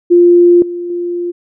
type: tone with level steps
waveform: sine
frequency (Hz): 349.2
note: F4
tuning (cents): 0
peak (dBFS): -3 / -18 / -15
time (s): 0.1-1.32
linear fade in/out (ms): 20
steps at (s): 0.62 / 0.9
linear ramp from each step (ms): 2
effects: none